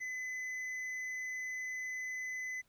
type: tone with hard clipping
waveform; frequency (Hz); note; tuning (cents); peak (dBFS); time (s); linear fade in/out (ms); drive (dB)
sine; 2018; B6; +37; -39; 0-2.62; 20; 5
effects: pink hiss -73 dBFS RMS until 2.68 s